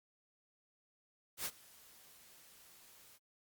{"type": "noise with ADSR envelope", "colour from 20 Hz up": "white", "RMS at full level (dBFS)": -38, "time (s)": [1.37, 3.19], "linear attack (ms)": 84, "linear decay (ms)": 52, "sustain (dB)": -23, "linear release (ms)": 40, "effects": ["Opus 48 kbps"]}